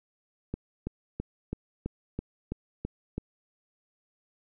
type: click train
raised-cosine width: 3 ms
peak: -19 dBFS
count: 9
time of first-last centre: 0.54-3.18 s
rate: 3.03 Hz
effects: none